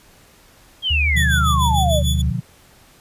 sine exponential sweep, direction down, 3296 to 554.4 Hz, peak -17 dBFS, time 0.82-2.03 s, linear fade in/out 50 ms
sine tone with vibrato, 74.1 Hz, D2, 16 cents sharp, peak -17 dBFS, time 0.9-2.31 s, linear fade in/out 10 ms, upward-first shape square, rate 7.3 Hz, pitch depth 49 cents each way
sine chord, B diminished, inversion none, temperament just, 123.47 / 148.16 / 177.8 Hz, B2 / D3 / F3, 0 / +16 / +31 cents, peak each -23 / -26 / -25 dBFS, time 1.14-2.41 s, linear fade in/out 20 ms
sawtooth tone with tremolo, 3438 Hz, A7, 41 cents flat, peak -18 dBFS, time 1.16-2.22 s, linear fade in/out 10 ms, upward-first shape sine, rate 6.7 Hz, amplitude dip 85%
effects pink hiss -50 dBFS RMS until 3 s + resampled to 32000 Hz

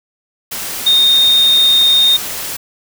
sine tone in noise, 3679 Hz, A#7, 24 cents flat, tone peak -7 dBFS, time 0.86-2.17 s, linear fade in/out 10 ms, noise white, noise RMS -23 dBFS, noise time 0.51-2.57 s, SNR +13 dB, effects none

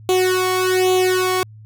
sawtooth tone with flanger, 370 Hz, F#4, in tune, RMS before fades -17 dBFS, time 0.09-1.43 s, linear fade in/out 0 ms, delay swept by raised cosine 0.29 to 0.92 ms, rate 1.2 Hz, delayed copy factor +1, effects added 108 Hz sine -38 dBFS peak until 1.65 s

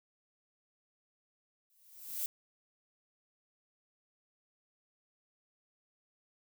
violet noise with exponential growth, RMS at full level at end -33 dBFS, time 1.7-2.26 s, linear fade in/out 1 ms, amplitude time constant 120 ms, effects none

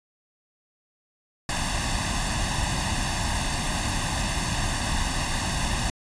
pink noise with comb filter, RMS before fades -26 dBFS, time 1.49-5.9 s, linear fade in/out 2 ms, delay 1.1 ms, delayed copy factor +0.8, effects resampled to 22050 Hz

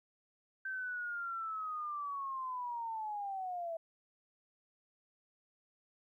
sine linear sweep, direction down, 1558 to 651 Hz, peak -37 dBFS, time 0.65-3.77 s, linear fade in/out 5 ms, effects 13-bit

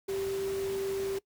sine tone in noise, 390 Hz, G4, 9 cents flat, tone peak -30 dBFS, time 0.08-1.19 s, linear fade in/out 10 ms, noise pink, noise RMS -43 dBFS, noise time 0.08-1.19 s, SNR +10 dB, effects noise-tail reverb RT60 0.1 s tail -21 dB re dry + high-pass 60 Hz 12 dB/octave

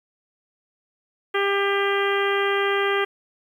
harmonic tone, 398.3 Hz, G4, 28 cents sharp, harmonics 1 / 2 / 3 / 4 / 5 / 6 / 7 / 8, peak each -22 / -30 / -27 / -28 / -28 / -34 / -34 / -33 dBFS, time 1.34-3.05 s, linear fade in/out 10 ms, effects 9-bit

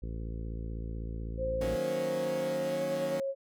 harmonic tone, 56 Hz, A1, 31 cents sharp, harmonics 1 / 2 / 3 / 4 / 5 / 6 / 7 / 8 / 9, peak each -36 / -42 / -46 / -48 / -50 / -52 / -53 / -54 / -55 dBFS, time 0.02-1.76 s, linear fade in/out 10 ms
sine tone with pitch glide, 523.3 to 545.2 Hz, C5 to C#5, 0 to -29 cents, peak -30 dBFS, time 1.37-3.35 s, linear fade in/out 50 ms, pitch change +71 cents, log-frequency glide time 2.34-2.84 s
20% pulse chord, D# minor seventh, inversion none, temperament equal, 155.56 / 185 / 233.1 / 277.2 Hz, D#3 / F#3 / A#3 / C#4, 0 / 0 / 0 / 0 cents, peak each -36 dBFS, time 1.61-3.2 s, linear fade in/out 2 ms
effects none

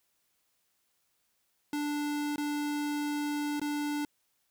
square tone with dropouts, 293.7 Hz, D4, in tune, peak -31 dBFS, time 1.73-4.05 s, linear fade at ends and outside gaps 2 ms, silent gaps 2.36-2.38 / 3.597-3.615 s, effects white hiss -75 dBFS RMS until 4.5 s

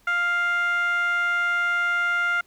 15% pulse tone with band-pass filter, 700 Hz, F5, 4 cents sharp, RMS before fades -23 dBFS, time 0.07-2.41 s, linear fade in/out 5 ms, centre 1600 Hz, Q 8, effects pink hiss -60 dBFS RMS until 2.46 s

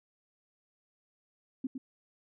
sine tone with echo, 261.6 Hz, C4, in tune, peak -30 dBFS, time 1.64-1.67 s, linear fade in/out 5 ms, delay 110 ms, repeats 1, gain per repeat -6 dB, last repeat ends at 1.78 s, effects none

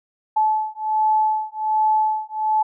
sine beating tone pair, 864 / 865.3 Hz, A5 / A5, -32 / -29 cents, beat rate 1.3 Hz, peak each -20 dBFS, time 0.36-2.63 s, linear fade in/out 10 ms, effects none

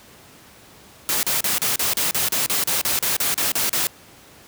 white noise bursts, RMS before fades -21 dBFS, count 16, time 1.09-3.87 s, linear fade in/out 0 ms, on 140 ms, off 36 ms, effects pink hiss -47 dBFS RMS until 4.47 s + high-pass 80 Hz 12 dB/octave

